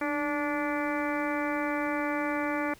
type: harmonic tone with a mistuned harmonic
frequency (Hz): 290.8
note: D4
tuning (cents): -17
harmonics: 1 / 2 / 3 / 4 / 5 / 6 / 7 / 8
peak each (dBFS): -31 / -34 / -36 / -37 / -38 / -39 / -39 / -40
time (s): 0.01-2.74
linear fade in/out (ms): 5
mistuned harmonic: 1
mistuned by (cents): +51
effects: pink hiss -55 dBFS RMS until 2.79 s